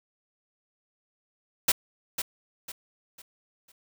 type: noise with echo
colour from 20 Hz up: white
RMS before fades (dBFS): -21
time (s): 1.68-1.72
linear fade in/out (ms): 5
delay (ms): 500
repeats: 4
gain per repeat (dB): -9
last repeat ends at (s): 3.72
effects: none